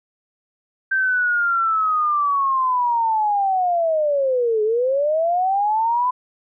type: linear two-way sweep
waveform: sine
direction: down then up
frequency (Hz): 1568 to 420 to 1013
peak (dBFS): -16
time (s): 0.91-6.11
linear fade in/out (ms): 10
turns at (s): 4.63
effects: none